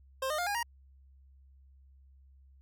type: tone with pitch steps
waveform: 25% pulse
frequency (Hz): 529 / 611.2 / 706.1 / 815.8 / 942.6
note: C5 / D#5 / F5 / G#5 / A#5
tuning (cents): +19 / -31 / +19 / -31 / +19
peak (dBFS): -27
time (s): 0.22-0.63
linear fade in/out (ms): 5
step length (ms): 82
effects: added 67 Hz sine -56 dBFS peak until 2.61 s